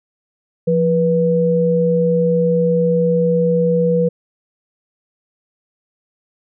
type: tone pair together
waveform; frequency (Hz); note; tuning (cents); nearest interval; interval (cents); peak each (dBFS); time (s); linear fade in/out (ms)
sine; 172.3 / 487.9; F3 / B4; -23 / -21; octave + tritone; 1802; -16 / -14; 0.67-4.09; 10
effects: none